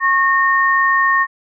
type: tone pair together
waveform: sine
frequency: 1093 / 1838.2 Hz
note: C#6 / A#6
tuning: -25 / -25 cents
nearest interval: major sixth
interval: 900 cents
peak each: -14 dBFS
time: 0-1.27 s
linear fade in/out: 50 ms
effects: none